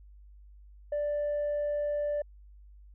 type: tone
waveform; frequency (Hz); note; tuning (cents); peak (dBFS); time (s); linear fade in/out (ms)
sine; 587.3; D5; 0; -26; 0.92-2.22; 5
effects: tanh soft clip ceiling -26 dBFS + added 50 Hz sine -50 dBFS peak until 2.94 s